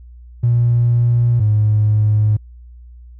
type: tone pair in turn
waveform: triangle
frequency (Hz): 119.3 / 106.28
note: A#2 / G#2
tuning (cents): +41 / +40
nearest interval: major second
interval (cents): 201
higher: first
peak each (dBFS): -7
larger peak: neither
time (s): 0.43-1.4 / 1.4-2.37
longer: neither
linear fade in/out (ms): 10
effects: tanh soft clip ceiling -8 dBFS + added 60 Hz sine -36 dBFS peak until 3.19 s